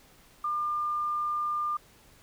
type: tone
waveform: sine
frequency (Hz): 1200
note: D6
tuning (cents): +37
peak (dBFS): -27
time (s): 0.44-1.77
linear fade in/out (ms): 5
effects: pink hiss -58 dBFS RMS until 2.22 s